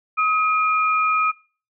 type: tone pair together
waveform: sine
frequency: 1269 / 2416 Hz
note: D#6 / D7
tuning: +34 / +48 cents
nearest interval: major seventh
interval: 1114 cents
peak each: -17 / -22 dBFS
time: 0.17-1.32 s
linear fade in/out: 20 ms
effects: noise-tail reverb RT60 0.4 s tail -22 dB re dry